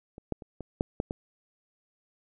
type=clicks; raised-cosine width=2 ms; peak=-30 / -16 / -30 / -24 / -12 / -14 / -19 dBFS; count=7; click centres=0.181 / 0.323 / 0.422 / 0.607 / 0.809 / 1.001 / 1.109 s; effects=none